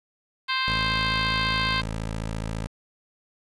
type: harmonic tone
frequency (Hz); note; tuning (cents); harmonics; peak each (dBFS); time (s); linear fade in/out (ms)
523.3; C5; 0; 2 / 3 / 4 / 5 / 6 / 7 / 8 / 9; -28 / -30 / -31 / -32 / -33 / -33 / -34 / -35; 0.48-1.82; 20
type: tone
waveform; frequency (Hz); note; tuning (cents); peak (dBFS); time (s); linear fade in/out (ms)
15% pulse; 54.6; A1; -13; -22; 0.68-2.67; 0
effects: resampled to 24000 Hz + 9-bit